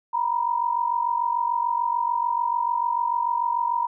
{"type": "tone pair together", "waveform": "sine", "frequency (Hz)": [941, 987.8], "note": ["A#5", "B5"], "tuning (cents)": [16, 0], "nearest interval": "minor second", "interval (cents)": 84, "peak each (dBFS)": [-23, -25], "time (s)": [0.13, 3.87], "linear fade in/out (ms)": 10, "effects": []}